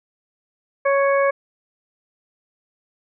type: harmonic tone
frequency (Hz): 555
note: C#5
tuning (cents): +2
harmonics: 1 / 2 / 3 / 4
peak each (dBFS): -16 / -22 / -26 / -28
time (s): 0.85-1.31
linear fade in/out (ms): 10
effects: none